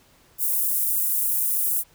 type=high-pass noise; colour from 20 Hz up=pink; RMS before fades=-23 dBFS; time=0.38-1.84 s; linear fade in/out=50 ms; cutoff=11000 Hz; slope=24 dB/octave; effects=pink hiss -57 dBFS RMS until 1.94 s